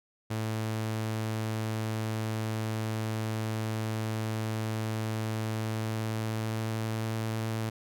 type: tone with pitch glide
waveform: sawtooth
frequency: 110 to 111.34 Hz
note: A2 to A2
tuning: 0 to +21 cents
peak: -26 dBFS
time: 0.3-7.7 s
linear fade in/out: 10 ms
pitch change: +21 cents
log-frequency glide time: 5.57-7.13 s
effects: none